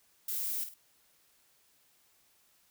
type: noise with echo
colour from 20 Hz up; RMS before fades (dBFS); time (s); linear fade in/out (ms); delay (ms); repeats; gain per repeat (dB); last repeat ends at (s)
violet; -35; 0.28-0.64; 5; 51; 2; -9; 0.742
effects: white hiss -68 dBFS RMS until 2.7 s